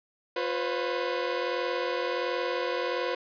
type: tone cluster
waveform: sawtooth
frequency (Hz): 354.2 / 498.6 / 540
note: F4 / B4 / C#5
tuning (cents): +24 / +16 / -45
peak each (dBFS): -30 / -26 / -30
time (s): 0.36-3.15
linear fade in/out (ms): 5
effects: resampled to 11025 Hz + 10-bit